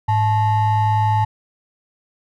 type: ring-modulated tone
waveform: triangle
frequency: 487.3 Hz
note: B4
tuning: 23 cents flat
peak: -9 dBFS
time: 0.08-1.25 s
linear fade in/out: 10 ms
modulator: 381 Hz
effects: none